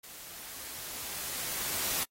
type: noise with level ramp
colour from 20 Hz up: white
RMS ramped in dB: -48 to -31 dBFS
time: 0.03-2.04 s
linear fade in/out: 10 ms
effects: noise-tail reverb RT60 0.1 s tail -25 dB re dry + AAC 48 kbps